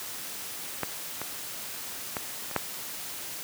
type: clicks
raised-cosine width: 0.5 ms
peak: -12 / -18 / -14 / -23 / -9 dBFS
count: 5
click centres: 0.833 / 1.216 / 2.168 / 2.513 / 2.563 s
effects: white hiss -38 dBFS RMS until 3.43 s + high-pass 80 Hz 12 dB/octave